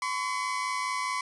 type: tone pair together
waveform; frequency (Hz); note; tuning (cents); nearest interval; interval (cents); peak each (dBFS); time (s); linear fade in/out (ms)
30% pulse; 1019 / 1123.7; C6 / C#6; -46 / +23; major second; 169; -28 / -30; 0.02-1.21; 2
effects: resampled to 22050 Hz